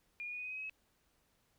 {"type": "tone with pitch steps", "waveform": "sine", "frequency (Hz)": [2419, 2440, 2461, 2483, 2504, 2526, 2548, 2570], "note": ["D#7", "D#7", "D#7", "D#7", "D#7", "D#7", "D#7", "E7"], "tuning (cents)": [-49, -34, -20, -4, 10, 26, 41, -45], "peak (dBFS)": -40, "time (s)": [0.2, 0.696], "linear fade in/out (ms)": 0, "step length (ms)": 62, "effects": ["pink hiss -75 dBFS RMS until 1.58 s"]}